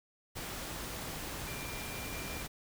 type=tone in noise; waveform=sine; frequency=2381 Hz; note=D7; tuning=23 cents sharp; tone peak=-47 dBFS; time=1.46-2.43 s; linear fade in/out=20 ms; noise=pink; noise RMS=-41 dBFS; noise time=0.35-2.48 s; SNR=-9 dB; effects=none